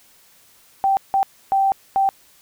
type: tone bursts at uneven times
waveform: sine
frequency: 780 Hz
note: G5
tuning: 9 cents flat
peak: -14 dBFS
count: 4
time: 0.84-0.97 / 1.14-1.23 / 1.52-1.72 / 1.96-2.09 s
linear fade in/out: 0 ms
effects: white hiss -53 dBFS RMS until 2.41 s